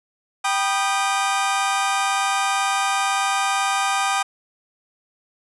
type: chord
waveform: sawtooth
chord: G augmented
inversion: none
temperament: just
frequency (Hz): 784 / 980 / 1225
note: G5 / B5 / D#6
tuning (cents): 0 / -14 / -27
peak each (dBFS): -18 / -24 / -19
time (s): 0.44-4.23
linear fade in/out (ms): 10
effects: resampled to 24000 Hz